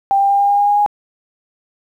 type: tone with pitch steps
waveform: sine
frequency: 790 / 795 / 800.1 / 805.2 / 810.3 / 815.5 / 820.7 / 825.9 Hz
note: G5 / G5 / G5 / G5 / G#5 / G#5 / G#5 / G#5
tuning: +13 / +24 / +35 / +46 / -43 / -32 / -21 / -10 cents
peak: -10 dBFS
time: 0.11-0.862 s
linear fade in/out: 0 ms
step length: 94 ms
effects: 8-bit